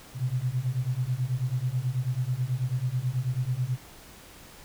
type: beating tone pair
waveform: sine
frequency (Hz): 121.9 / 131.1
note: B2 / C3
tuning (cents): -22 / +4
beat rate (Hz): 9.2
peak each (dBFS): -29 / -28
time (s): 0.14-3.78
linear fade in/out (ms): 50
effects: pink hiss -49 dBFS RMS until 4.64 s